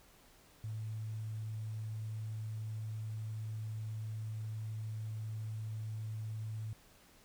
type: tone with quantisation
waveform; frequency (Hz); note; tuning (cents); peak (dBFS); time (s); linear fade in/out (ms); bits
sine; 109.2; A2; -13; -38; 0.64-6.73; 0; 11
effects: pink hiss -63 dBFS RMS until 7.24 s